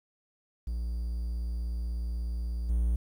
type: tone with level steps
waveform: triangle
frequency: 58.27 Hz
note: A#1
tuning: in tune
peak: -28 / -22 dBFS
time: 0.67-2.96 s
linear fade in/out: 5 ms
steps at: 2.69 s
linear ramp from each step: 10 ms
effects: 10-bit

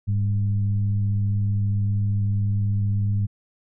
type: tone with frequency modulation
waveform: sine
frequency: 102.7 Hz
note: G#2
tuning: 19 cents flat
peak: -19 dBFS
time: 0.07-3.27 s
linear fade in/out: 20 ms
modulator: 95.2 Hz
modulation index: 0.45
effects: none

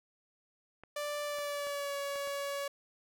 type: clicks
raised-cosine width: 0.5 ms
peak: -35 dBFS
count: 5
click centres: 0.836 / 1.386 / 1.669 / 2.158 / 2.274 s
type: tone with pitch glide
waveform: sawtooth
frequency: 587.3 to 563.4 Hz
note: D5 to C#5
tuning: 0 to +28 cents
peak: -31 dBFS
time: 0.96-2.68 s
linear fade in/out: 5 ms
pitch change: -72 cents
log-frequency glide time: 1.24-1.96 s
effects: none

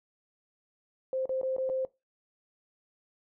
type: tone with dropouts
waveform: sine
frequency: 523.3 Hz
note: C5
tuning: in tune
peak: -28 dBFS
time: 1.13-1.85 s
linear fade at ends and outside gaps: 1 ms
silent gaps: 1.256-1.293 / 1.414-1.431 / 1.565-1.582 / 1.692-1.698 s
effects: noise-tail reverb RT60 0.2 s tail -19 dB re dry

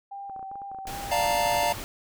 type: tone with vibrato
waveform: sine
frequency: 784 Hz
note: G5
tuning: in tune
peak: -35 dBFS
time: 0.11-1.25 s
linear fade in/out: 10 ms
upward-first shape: square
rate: 2.5 Hz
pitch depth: 26 cents each way
type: clicks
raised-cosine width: 1 ms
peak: -33 dBFS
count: 11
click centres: 0.297 / 0.363 / 0.394 / 0.428 / 0.515 / 0.556 / 0.618 / 0.716 / 0.747 / 0.787 / 0.855 s
type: noise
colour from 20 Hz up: pink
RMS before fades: -37 dBFS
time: 0.87-1.84 s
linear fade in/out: 0 ms
type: chord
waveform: square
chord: Bb major seventh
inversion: first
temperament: equal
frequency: 587.3 / 698.5 / 880 / 932.3 Hz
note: D5 / F5 / A5 / Bb5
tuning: 0 / 0 / 0 / 0 cents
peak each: -30 / -27 / -30 / -29 dBFS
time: 1.11-1.73 s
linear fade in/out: 10 ms
effects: none

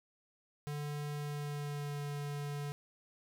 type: tone with pitch glide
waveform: square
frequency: 146.83 to 144.72 Hz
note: D3 to D3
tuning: 0 to -25 cents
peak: -38 dBFS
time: 0.67-2.72 s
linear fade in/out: 0 ms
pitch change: -25 cents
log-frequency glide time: 1.13-2.03 s
effects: none

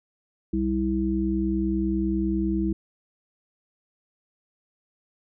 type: harmonic tone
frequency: 65 Hz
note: C2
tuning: 11 cents flat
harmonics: 1 / 3 / 5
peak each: -29 / -26 / -25 dBFS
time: 0.53-2.73 s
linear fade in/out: 5 ms
effects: none

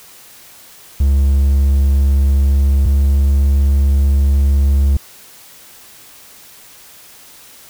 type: tone pair in turn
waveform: triangle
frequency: 69 / 69.48 Hz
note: C#2 / C#2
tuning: -7 / +5 cents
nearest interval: unison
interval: 12 cents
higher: second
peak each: -7 dBFS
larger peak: neither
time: 1-2.86 / 2.86-4.97 s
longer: second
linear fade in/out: 5 ms
effects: white hiss -41 dBFS RMS until 7.69 s

